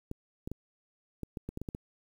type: clicks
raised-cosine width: 3 ms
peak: -24 dBFS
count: 10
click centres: 0.114 / 0.475 / 0.516 / 1.233 / 1.372 / 1.49 / 1.574 / 1.616 / 1.688 / 1.749 s
effects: 9-bit